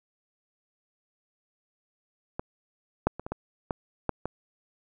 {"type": "clicks", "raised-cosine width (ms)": 1, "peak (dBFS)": [-17, -7, -22, -22, -17, -14, -11, -16], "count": 8, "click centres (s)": [2.395, 3.07, 3.196, 3.265, 3.32, 3.708, 4.093, 4.256], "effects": []}